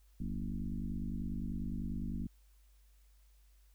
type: tone with frequency modulation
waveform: sine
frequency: 116.54 Hz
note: A#2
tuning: in tune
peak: -35 dBFS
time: 0.2-2.27 s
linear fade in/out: 5 ms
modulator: 50 Hz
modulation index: 2.8
effects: added 50 Hz sine -61 dBFS peak until 3.74 s + white hiss -74 dBFS RMS until 3.74 s